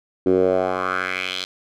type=tone with band-pass filter sweep; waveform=10% pulse; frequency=92.5 Hz; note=F#2; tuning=in tune; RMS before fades=-21 dBFS; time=0.26-1.45 s; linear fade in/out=5 ms; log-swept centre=330 to 4000 Hz; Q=3.1; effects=none